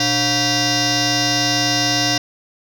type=tone with frequency modulation; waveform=sine; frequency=2798 Hz; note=F7; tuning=3 cents sharp; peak=-12 dBFS; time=0-2.18 s; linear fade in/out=5 ms; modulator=417 Hz; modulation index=7.2; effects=tanh soft clip ceiling -14 dBFS